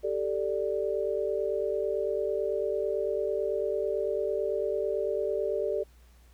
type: chord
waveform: sine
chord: G suspended second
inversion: none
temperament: just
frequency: 392 / 441 / 588 Hz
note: G4 / A4 / D5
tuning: 0 / +4 / +2 cents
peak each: -31 dBFS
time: 0.03-5.84 s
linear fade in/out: 20 ms
effects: added 60 Hz sine -54 dBFS peak until 6.33 s + pink hiss -64 dBFS RMS until 6.33 s